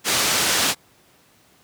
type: low-pass noise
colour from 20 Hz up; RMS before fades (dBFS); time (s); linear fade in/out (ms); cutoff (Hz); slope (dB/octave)
white; -20; 0.04-0.75; 50; 7100; 12
effects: pink hiss -56 dBFS RMS until 1.63 s + high-pass 100 Hz 12 dB/octave